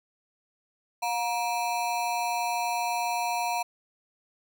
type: ring-modulated tone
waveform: square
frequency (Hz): 830.6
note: G#5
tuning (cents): 0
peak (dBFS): -24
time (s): 1.02-3.63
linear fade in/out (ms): 10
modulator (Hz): 116
effects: none